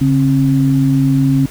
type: tone pair together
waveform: sine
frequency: 140.88 / 268.1 Hz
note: C#3 / C4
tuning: +28 / +42 cents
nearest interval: major seventh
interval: 1114 cents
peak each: -12 dBFS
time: 0.01-1.46 s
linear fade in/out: 5 ms
effects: added 50 Hz sine -35 dBFS peak until 1.5 s + pink hiss -35 dBFS RMS until 1.5 s